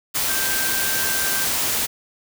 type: tone in noise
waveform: sine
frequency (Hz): 1568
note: G6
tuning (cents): 0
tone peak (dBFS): -27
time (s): 0.28-1.46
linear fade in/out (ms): 20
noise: white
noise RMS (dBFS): -22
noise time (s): 0.14-1.87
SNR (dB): -8
effects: none